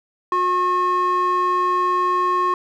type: tone with band-pass filter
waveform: square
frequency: 361.8 Hz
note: F#4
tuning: 39 cents flat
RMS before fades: -19 dBFS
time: 0.32-2.54 s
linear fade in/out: 2 ms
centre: 960 Hz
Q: 5.2
effects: none